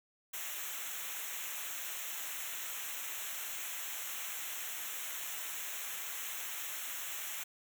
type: noise with comb filter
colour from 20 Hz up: white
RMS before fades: -41 dBFS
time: 0.33-7.44 s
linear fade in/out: 10 ms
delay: 0.21 ms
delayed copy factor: -0.95
effects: none